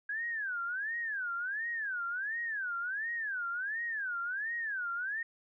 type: tone with vibrato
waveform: sine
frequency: 1613 Hz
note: G6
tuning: 49 cents sharp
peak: -33 dBFS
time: 0.09-5.23 s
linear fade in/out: 5 ms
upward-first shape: sine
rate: 1.4 Hz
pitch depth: 270 cents each way
effects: none